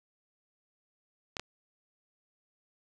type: clicks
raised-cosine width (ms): 0.2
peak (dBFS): -18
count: 2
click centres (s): 1.368 / 1.396
effects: none